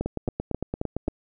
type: two click trains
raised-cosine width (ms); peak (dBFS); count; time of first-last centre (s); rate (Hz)
2; -13 / -14; 5 / 10; 0.01-1.082 / 0.06-1.079; 3.73 / 8.83
effects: none